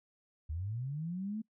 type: linear sweep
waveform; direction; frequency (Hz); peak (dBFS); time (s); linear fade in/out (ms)
sine; up; 71.9 to 223.7; -35; 0.49-1.42; 10
effects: noise-tail reverb RT60 0.1 s tail -23 dB re dry